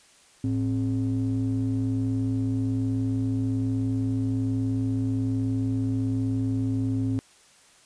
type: ring-modulated tone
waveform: triangle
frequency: 78.2 Hz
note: D#2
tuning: 9 cents sharp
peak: -18 dBFS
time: 0.44-7.19 s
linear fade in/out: 0 ms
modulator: 187 Hz
effects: white hiss -56 dBFS RMS until 7.85 s + resampled to 22050 Hz